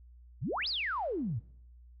sine exponential two-way sweep, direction up then down, 96 to 5274 to 96 Hz, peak -31 dBFS, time 0.41-1.4 s, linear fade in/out 20 ms, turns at 0.68 s, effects noise-tail reverb RT60 0.8 s tail -25 dB re dry + added 60 Hz sine -52 dBFS peak until 2 s

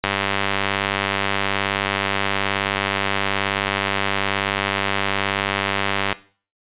click train, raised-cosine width 0.3 ms, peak -3 dBFS, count 603, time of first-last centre 0.04-6.127 s, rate 98.9 Hz, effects noise-tail reverb RT60 0.4 s tail -17 dB re dry + resampled to 8000 Hz

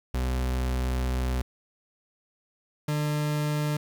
40% pulse tone pair in turn, 63.2 / 149.45 Hz, B1 / D3, +41 / +31 cents, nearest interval octave + minor third, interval 1490 cents, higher second, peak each -24 dBFS, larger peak neither, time 0.14-1.42 / 2.88-3.77 s, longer first, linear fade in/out 5 ms, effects 9-bit

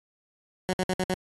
15% pulse tone bursts, 185 Hz, F#3, in tune, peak -18 dBFS, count 5, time 0.69-1.141 s, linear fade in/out 0 ms, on 43 ms, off 59 ms, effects AAC 32 kbps

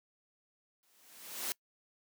white noise with exponential growth, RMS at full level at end -34 dBFS, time 0.83-1.52 s, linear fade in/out 0 ms, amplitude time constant 150 ms, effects noise-tail reverb RT60 0.1 s tail -24 dB re dry + high-pass 200 Hz 12 dB/octave

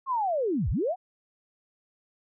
sine linear two-way sweep, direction down then up, 1103 to 41.3 to 785 Hz, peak -24 dBFS, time 0.06-0.96 s, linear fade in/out 50 ms, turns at 0.7 s, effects none

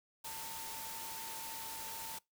sine tone in noise, 899 Hz, A5, 37 cents sharp, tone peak -48 dBFS, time 0.24-2.19 s, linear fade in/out 10 ms, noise white, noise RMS -45 dBFS, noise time 0.24-2.19 s, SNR -6 dB, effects noise-tail reverb RT60 0.2 s tail -24 dB re dry

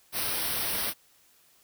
white band-stop noise, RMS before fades -30 dBFS, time 0.12-0.94 s, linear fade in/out 50 ms, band 5800 to 8600 Hz, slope 96 dB/octave, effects white hiss -62 dBFS RMS until 1.63 s

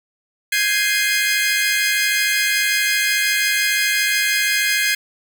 sawtooth chord, Ab major seventh, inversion third, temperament equal, 1568 / 1661.2 / 2093 / 2489 Hz, G6 / Ab6 / C7 / Eb7, 0 / 0 / 0 / 0 cents, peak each -22 / -17 / -17 / -20 dBFS, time 0.52-4.95 s, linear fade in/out 5 ms, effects none

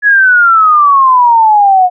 sine exponential sweep, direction down, 1700 to 716 Hz, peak -3 dBFS, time 0.02-1.9 s, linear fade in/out 50 ms, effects none

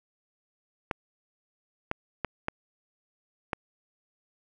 clicks, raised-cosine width 0.5 ms, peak -13 dBFS, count 5, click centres 0.912 / 1.914 / 2.247 / 2.484 / 3.532 s, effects none

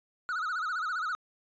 triangle tone with vibrato, 1362 Hz, F6, 44 cents flat, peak -28 dBFS, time 0.29-1.15 s, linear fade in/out 0 ms, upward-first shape sine, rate 15 Hz, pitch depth 160 cents each way, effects resampled to 16000 Hz

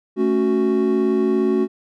triangle chord, F# minor, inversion first, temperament equal, 220 / 277.2 / 370 Hz, A3 / C#4 / F#4, 0 / 0 / 0 cents, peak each -19 / -20 / -16 dBFS, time 0.16-1.68 s, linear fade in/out 50 ms, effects none

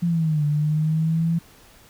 sine linear two-way sweep, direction down then up, 174.61 to 146.83 to 168 Hz, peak -18 dBFS, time 0.02-1.39 s, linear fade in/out 10 ms, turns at 0.45 s, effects pink hiss -51 dBFS RMS until 1.89 s

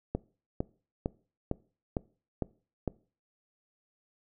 click train, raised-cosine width 2 ms, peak -16 dBFS, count 7, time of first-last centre 0.15-2.877 s, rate 2.2 Hz, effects noise-tail reverb RT60 0.4 s tail -22 dB re dry

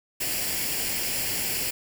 white noise with comb filter, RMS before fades -28 dBFS, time 0.2-1.71 s, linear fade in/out 10 ms, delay 0.4 ms, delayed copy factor +0.6, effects none

